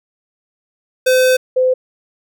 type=tone pair in turn; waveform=square / sine; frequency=512 / 512 Hz; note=C5 / C5; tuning=-38 / -38 cents; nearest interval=unison; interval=0 cents; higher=neither; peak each=-10 dBFS; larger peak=neither; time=1.06-1.37 / 1.56-1.74 s; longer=first; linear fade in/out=10 ms; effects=none